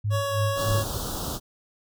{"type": "tone with tremolo", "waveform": "sine", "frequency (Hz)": 104.2, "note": "G#2", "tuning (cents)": 6, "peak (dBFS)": -21, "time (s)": [0.04, 0.98], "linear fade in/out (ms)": 10, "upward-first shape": "sine", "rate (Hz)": 3.2, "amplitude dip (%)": 90}
{"type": "tone with vibrato", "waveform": "25% pulse", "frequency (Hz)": 557, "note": "C#5", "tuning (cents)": 8, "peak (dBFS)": -22, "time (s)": [0.1, 0.85], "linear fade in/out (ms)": 50, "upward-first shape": "sine", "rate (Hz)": 2.2, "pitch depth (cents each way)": 10}
{"type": "band-stop noise", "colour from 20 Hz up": "pink", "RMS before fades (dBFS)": -31, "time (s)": [0.55, 1.4], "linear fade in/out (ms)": 50, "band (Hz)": [1400, 3200], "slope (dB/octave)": 48}
{"effects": []}